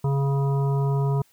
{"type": "harmonic tone", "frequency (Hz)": 138.59, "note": "C#3", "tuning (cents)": 0, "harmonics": [1, 3, 5, 7, 9], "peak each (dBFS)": [-20, -30, -37, -34, -42], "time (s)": [0.04, 1.22], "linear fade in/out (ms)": 5, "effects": ["white hiss -61 dBFS RMS until 1.32 s"]}